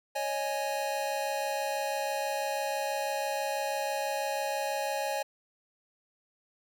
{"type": "chord", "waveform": "square", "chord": "C# suspended second", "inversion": "none", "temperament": "equal with one note detuned", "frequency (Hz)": [554.4, 620.5, 830.6], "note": ["C#5", "D#5", "G#5"], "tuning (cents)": [0, -5, 0], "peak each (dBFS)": [-35, -37, -34], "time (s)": [0.15, 5.23], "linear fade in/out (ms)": 10, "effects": []}